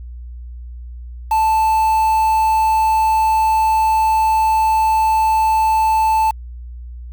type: tone with quantisation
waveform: triangle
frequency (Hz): 880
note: A5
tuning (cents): 0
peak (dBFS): -10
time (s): 1.31-6.31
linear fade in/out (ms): 5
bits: 5
effects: added 60 Hz sine -29 dBFS peak until 7.12 s